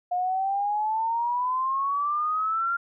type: exponential sweep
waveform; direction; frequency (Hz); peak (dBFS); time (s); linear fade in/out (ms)
sine; up; 711 to 1396.9; -23; 0.11-2.77; 10
effects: none